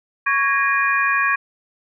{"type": "tone cluster", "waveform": "sine", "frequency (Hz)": [1115, 1652, 1863, 2434], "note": ["C#6", "G#6", "A#6", "D#7"], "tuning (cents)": [10, -10, -2, -39], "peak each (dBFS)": [-20, -19, -25, -23], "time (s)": [0.26, 1.36], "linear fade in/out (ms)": 10, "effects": []}